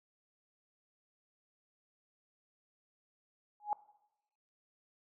sine tone with exponential growth, 834 Hz, G#5, 7 cents sharp, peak -26 dBFS, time 3.6-3.73 s, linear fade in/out 1 ms, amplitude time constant 28 ms, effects noise-tail reverb RT60 0.9 s tail -20 dB re dry

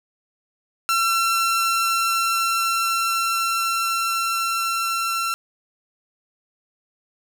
sawtooth tone with level ramp, 1352 Hz, E6, 43 cents sharp, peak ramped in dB -14 to -18 dBFS, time 0.89-5.34 s, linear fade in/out 0 ms, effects none

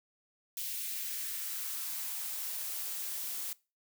blue noise with high-pass filter sweep, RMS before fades -38 dBFS, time 0.57-3.53 s, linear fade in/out 2 ms, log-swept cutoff 2800 to 230 Hz, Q 1.3, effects noise-tail reverb RT60 0.3 s tail -22 dB re dry

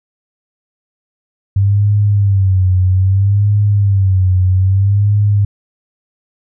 sine tone with vibrato, 97.6 Hz, G2, 7 cents flat, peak -8 dBFS, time 1.56-5.45 s, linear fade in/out 5 ms, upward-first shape sine, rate 0.62 Hz, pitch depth 100 cents each way, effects none

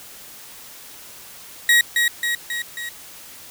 35% pulse tone with echo, 1900 Hz, A#6, 33 cents sharp, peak -10 dBFS, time 1.69-1.81 s, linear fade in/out 2 ms, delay 270 ms, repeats 4, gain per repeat -4 dB, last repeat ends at 2.89 s, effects white hiss -41 dBFS RMS until 3.5 s

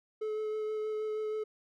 triangle tone with vibrato, 430.6 Hz, A4, 37 cents flat, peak -30 dBFS, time 0.21-1.44 s, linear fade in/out 10 ms, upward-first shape sine, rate 6.3 Hz, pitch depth 11 cents each way, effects none

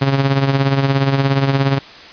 sawtooth tone with tremolo, 137 Hz, C#3, 20 cents flat, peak -6 dBFS, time 0.01-1.79 s, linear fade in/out 10 ms, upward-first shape triangle, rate 17 Hz, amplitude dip 65%, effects white hiss -37 dBFS RMS until 2.12 s + resampled to 11025 Hz

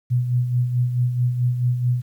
sine tone with tremolo, 123.47 Hz, B2, in tune, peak -15 dBFS, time 0.1-2.02 s, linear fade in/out 20 ms, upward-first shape sine, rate 4.6 Hz, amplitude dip 55%, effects 9-bit

